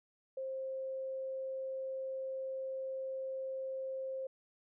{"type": "tone", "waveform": "sine", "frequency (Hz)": 529, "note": "C5", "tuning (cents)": 19, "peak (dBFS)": -37, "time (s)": [0.37, 4.27], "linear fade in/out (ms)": 5, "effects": []}